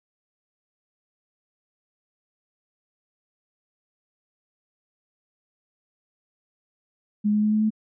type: tone with pitch steps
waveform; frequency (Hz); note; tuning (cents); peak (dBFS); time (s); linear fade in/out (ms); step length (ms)
sine; 208.8 / 210.7 / 212.7 / 214.7 / 216.7; G#3 / G#3 / G#3 / A3 / A3; +10 / +25 / +42 / -42 / -26; -18; 7.24-7.705; 20; 93
effects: none